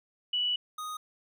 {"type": "tone pair in turn", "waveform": ["sine", "square"], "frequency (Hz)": [2952, 1243.5], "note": ["F#7", "D#6"], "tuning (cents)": [-5, -1], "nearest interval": "octave + minor third", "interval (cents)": 1496, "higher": "first", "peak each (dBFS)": [-26, -36], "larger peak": "first", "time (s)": [[0.33, 0.56], [0.78, 0.97]], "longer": "first", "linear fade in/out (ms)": 5, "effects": []}